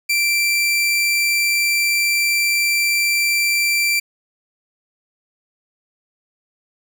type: tone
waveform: sawtooth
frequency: 2349 Hz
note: D7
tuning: in tune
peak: -12 dBFS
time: 0.09-4 s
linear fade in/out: 10 ms
effects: none